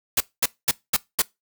white noise bursts, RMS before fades -19 dBFS, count 5, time 0.17-1.22 s, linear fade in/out 5 ms, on 34 ms, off 220 ms, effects noise-tail reverb RT60 0.2 s tail -22 dB re dry

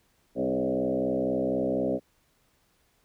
sine tone with frequency modulation, 406.9 Hz, G#4, 35 cents flat, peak -24 dBFS, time 0.35-2 s, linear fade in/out 50 ms, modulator 64.1 Hz, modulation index 3.3, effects pink hiss -68 dBFS RMS until 3.04 s

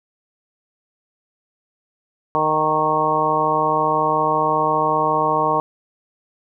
harmonic tone with a mistuned harmonic, 154.6 Hz, D#3, 11 cents flat, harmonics 1 / 2 / 3 / 4 / 5 / 6 / 7, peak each -30 / -28 / -24 / -24 / -24 / -21 / -20 dBFS, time 2.35-5.6 s, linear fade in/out 0 ms, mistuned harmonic 7, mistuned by +20 cents, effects none

